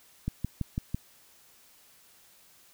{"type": "click train", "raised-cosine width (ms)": 5, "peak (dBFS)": -17, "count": 5, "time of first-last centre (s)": [0.28, 0.946], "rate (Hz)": 6.01, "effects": ["white hiss -59 dBFS RMS until 2.73 s"]}